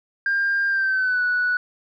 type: tone with pitch glide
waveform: sine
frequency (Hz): 1600 to 1475.7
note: G6 to F#6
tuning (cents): +35 to -5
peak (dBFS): -17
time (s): 0.26-1.57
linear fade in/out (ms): 2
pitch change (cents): -140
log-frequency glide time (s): 0.68-1.23
effects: tanh soft clip ceiling -15 dBFS